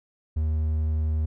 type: tone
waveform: triangle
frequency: 77.78 Hz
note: D#2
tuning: in tune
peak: -20 dBFS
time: 0.36-1.26 s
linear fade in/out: 10 ms
effects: none